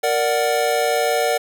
square chord, Bb augmented, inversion none, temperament equal, 466.2 / 587.3 / 740 Hz, Bb4 / D5 / F#5, 0 / 0 / 0 cents, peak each -22 dBFS, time 0.03-1.38 s, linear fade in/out 10 ms, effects none

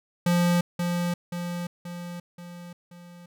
square tone with echo, 174.61 Hz, F3, in tune, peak -20 dBFS, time 0.26-0.61 s, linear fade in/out 5 ms, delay 530 ms, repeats 5, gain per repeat -5 dB, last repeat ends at 3.26 s, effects none

